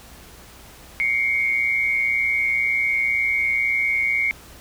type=tone pair together; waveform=sine; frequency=2129 / 2249 Hz; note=C7 / C#7; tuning=+30 / +24 cents; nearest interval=minor second; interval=94 cents; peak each=-21 dBFS; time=1-4.31 s; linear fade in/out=0 ms; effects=added 62 Hz sine -49 dBFS peak until 4.6 s + pink hiss -45 dBFS RMS until 4.6 s